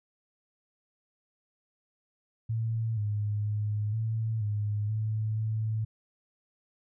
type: tone with pitch steps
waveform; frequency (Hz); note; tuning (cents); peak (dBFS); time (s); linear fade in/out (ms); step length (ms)
sine; 112.9 / 104.4 / 105.2 / 111.6 / 104.4 / 108.7 / 109.7; A2 / G#2 / G#2 / A2 / G#2 / A2 / A2; +45 / +10 / +23 / +25 / +10 / -21 / -5; -27; 2.49-5.85; 10; 480
effects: none